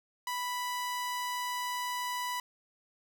sawtooth tone, 987.8 Hz, B5, in tune, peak -29 dBFS, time 0.27-2.4 s, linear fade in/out 2 ms, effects 11-bit

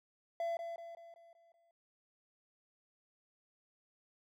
triangle tone with echo, 675 Hz, E5, 41 cents sharp, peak -32 dBFS, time 0.4-0.57 s, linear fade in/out 2 ms, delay 190 ms, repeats 6, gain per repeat -6 dB, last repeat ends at 1.71 s, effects none

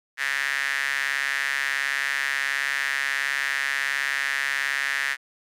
sawtooth tone with high-pass filter, 138.59 Hz, C#3, in tune, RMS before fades -26 dBFS, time 0.17-5.17 s, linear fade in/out 50 ms, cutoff 1800 Hz, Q 5.7, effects low-pass 12000 Hz 12 dB/octave

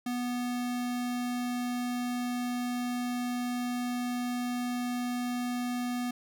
square tone, 245.4 Hz, B3, 11 cents flat, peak -31 dBFS, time 0.06-6.11 s, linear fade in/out 5 ms, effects none

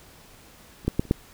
clicks, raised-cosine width 3 ms, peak -29 / -9 / -8 / -30 / -6 dBFS, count 5, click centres 0.849 / 0.88 / 0.995 / 1.053 / 1.111 s, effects pink hiss -51 dBFS RMS until 1.33 s

